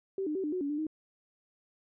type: tone with pitch steps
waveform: sine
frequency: 386.6 / 303.2 / 382.5 / 299.8 / 366.8 / 283.9 / 295.9 / 312.1 Hz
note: G4 / D#4 / G4 / D4 / F#4 / C#4 / D4 / D#4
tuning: -24 / -45 / -42 / +36 / -15 / +41 / +13 / +5 cents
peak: -30 dBFS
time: 0.18-0.868 s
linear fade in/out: 2 ms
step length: 86 ms
effects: none